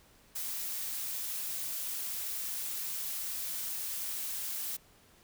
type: noise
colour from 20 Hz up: blue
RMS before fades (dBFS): -37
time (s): 0.35-4.77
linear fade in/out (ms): 10
effects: pink hiss -62 dBFS RMS until 5.23 s